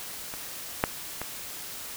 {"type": "clicks", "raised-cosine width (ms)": 0.5, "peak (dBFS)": [-22, -6, -17], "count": 3, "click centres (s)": [0.339, 0.839, 1.216], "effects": ["white hiss -39 dBFS RMS until 1.96 s"]}